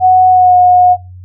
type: tone with pitch glide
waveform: sine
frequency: 740 to 723.5 Hz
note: F#5 to F#5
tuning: 0 to -39 cents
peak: -3 dBFS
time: 0-0.97 s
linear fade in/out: 50 ms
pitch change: -39 cents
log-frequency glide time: 0.29-0.56 s
effects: noise-tail reverb RT60 0.3 s tail -24 dB re dry + added 91 Hz sine -29 dBFS peak until 1.24 s